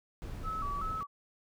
brown noise, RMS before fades -40 dBFS, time 0.22-1.03 s, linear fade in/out 0 ms
sine tone with vibrato, 1217 Hz, D#6, 39 cents flat, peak -34 dBFS, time 0.43-1.07 s, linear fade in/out 50 ms, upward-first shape square, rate 2.6 Hz, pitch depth 110 cents each way
effects none

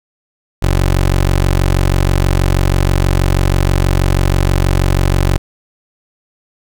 20% pulse tone, 46.23 Hz, F#1, 1 cent flat, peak -5 dBFS, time 0.62-5.38 s, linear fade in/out 10 ms, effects none

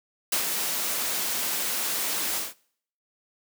white noise with ADSR envelope, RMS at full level -24 dBFS, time 0.32-2.54 s, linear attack 5 ms, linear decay 97 ms, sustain -4 dB, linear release 170 ms, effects noise-tail reverb RT60 0.6 s tail -23 dB re dry + high-pass 200 Hz 12 dB/octave

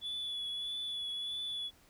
sine tone with vibrato, 3428 Hz, A7, 46 cents flat, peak -34 dBFS, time 0.01-1.71 s, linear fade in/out 50 ms, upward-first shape triangle, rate 1.6 Hz, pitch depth 27 cents each way, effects tanh soft clip ceiling -34 dBFS + pink hiss -64 dBFS RMS until 1.89 s

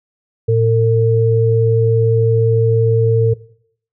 sine tone pair together, 113.22 / 452.9 Hz, A2 / A#4, +50 / -50 cents, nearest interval 2 octaves, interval 2400 cents, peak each -13 dBFS, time 0.48-3.34 s, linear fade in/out 10 ms, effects noise-tail reverb RT60 0.6 s tail -19 dB re dry

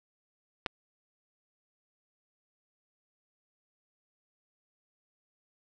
clicks, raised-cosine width 0.3 ms, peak -13 / -30 dBFS, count 2, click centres 0.662 / 0.666 s, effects none

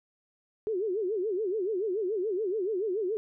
sine tone with vibrato, 399.7 Hz, G4, 34 cents sharp, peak -27 dBFS, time 0.67-3.17 s, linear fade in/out 0 ms, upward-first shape sine, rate 7 Hz, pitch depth 210 cents each way, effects none

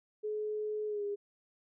sine tone with pitch glide, 425.4 to 407.4 Hz, G#4 to G#4, +42 to -33 cents, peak -33 dBFS, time 0.23-1.16 s, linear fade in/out 20 ms, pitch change -75 cents, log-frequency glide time 0.87-1.04 s, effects none

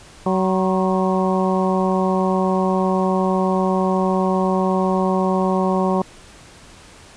harmonic tone with a mistuned harmonic, 188 Hz, F#3, 28 cents sharp, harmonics 1 / 2 / 3 / 4 / 5 / 6, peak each -19 / -22 / -24 / -25 / -26 / -27 dBFS, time 0.26-6.02 s, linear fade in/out 2 ms, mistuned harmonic 6, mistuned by -66 cents, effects pink hiss -44 dBFS RMS until 7.16 s + resampled to 22050 Hz

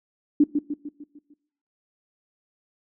sine tone with echo, 293.7 Hz, D4, in tune, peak -12 dBFS, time 0.4-0.44 s, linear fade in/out 5 ms, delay 150 ms, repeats 6, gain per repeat -6 dB, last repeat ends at 1.34 s, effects noise-tail reverb RT60 0.8 s tail -23 dB re dry

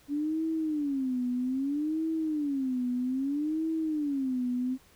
sine tone with vibrato, 282.2 Hz, C#4, 31 cents sharp, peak -27 dBFS, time 0.08-4.78 s, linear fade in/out 50 ms, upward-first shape sine, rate 0.62 Hz, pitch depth 230 cents each way, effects pink hiss -60 dBFS RMS until 4.95 s

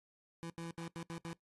25% pulse tone bursts at uneven times, 167.2 Hz, E3, 25 cents sharp, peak -38 dBFS, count 6, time 0.43-0.5 / 0.58-0.71 / 0.78-0.88 / 0.96-1.03 / 1.1-1.18 / 1.25-1.33 s, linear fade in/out 0 ms, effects noise-tail reverb RT60 0.1 s tail -17 dB re dry + AAC 32 kbps

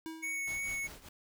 square tone with exponential decay, 321.8 Hz, E4, 42 cents flat, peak -38 dBFS, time 0.06-0.62 s, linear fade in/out 0 ms, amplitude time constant 120 ms
square tone with vibrato, 2217 Hz, C#7, in tune, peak -35 dBFS, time 0.22-0.88 s, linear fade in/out 20 ms, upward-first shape triangle, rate 2.9 Hz, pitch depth 12 cents each way
pink noise with tremolo, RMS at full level -47 dBFS, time 0.47-1.09 s, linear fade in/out 5 ms, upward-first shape triangle, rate 5.1 Hz, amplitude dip 80%
effects none

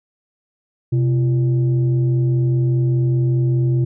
sine tone pair together, 128.32 / 340 Hz, C3 / F4, -33 / -46 cents, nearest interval octave + perfect fourth, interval 1687 cents, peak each -13 / -23 dBFS, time 0.92-3.85 s, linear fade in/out 10 ms, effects tanh soft clip ceiling -9 dBFS

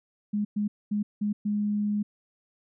sine tone bursts at uneven times, 207.7 Hz, G#3, in tune, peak -24 dBFS, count 5, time 0.33-0.45 / 0.56-0.68 / 0.91-1.03 / 1.21-1.33 / 1.45-2.03 s, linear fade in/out 10 ms, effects none

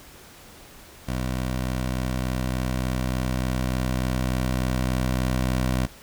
15% pulse tone with level ramp, 63.4 Hz, B1, 46 cents sharp, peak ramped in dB -19 to -15 dBFS, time 1.07-5.87 s, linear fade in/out 20 ms, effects pink hiss -47 dBFS RMS until 6.02 s

